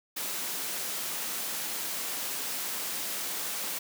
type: high-pass noise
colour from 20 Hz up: white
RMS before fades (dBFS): -34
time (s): 0.16-3.79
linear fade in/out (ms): 10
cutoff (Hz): 160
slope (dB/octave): 24
effects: none